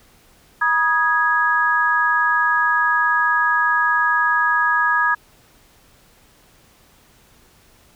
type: chord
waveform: sine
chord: G# minor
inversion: first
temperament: equal with one note detuned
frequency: 963.5 / 1244.5 / 1661.2 Hz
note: B5 / D#6 / G#6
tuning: -43 / 0 / 0 cents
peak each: -21 / -20 / -17 dBFS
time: 0.61-5.15 s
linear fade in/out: 10 ms
effects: pink hiss -53 dBFS RMS until 7.95 s